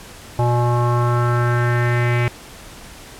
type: tone with low-pass filter sweep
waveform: square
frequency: 120.6 Hz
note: B2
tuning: 41 cents flat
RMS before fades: -17 dBFS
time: 0.39-2.28 s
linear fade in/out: 0 ms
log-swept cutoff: 830 to 2300 Hz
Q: 3.8
effects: pink hiss -39 dBFS RMS until 3.19 s + low-pass 12000 Hz 12 dB/octave